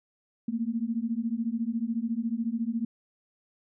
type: beating tone pair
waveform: sine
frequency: 222.9 / 236.9 Hz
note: A3 / A#3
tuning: +23 / +28 cents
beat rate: 14 Hz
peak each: -30 dBFS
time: 0.48-2.85 s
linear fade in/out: 5 ms
effects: none